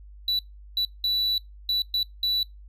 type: tone bursts at uneven times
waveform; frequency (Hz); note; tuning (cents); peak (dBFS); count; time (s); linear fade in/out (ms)
triangle; 3951; B7; 0; -20; 6; 0.28-0.39 / 0.77-0.85 / 1.04-1.38 / 1.69-1.82 / 1.94-2.03 / 2.23-2.43; 2
effects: noise-tail reverb RT60 0.2 s tail -24 dB re dry + added 50 Hz sine -43 dBFS peak until 2.68 s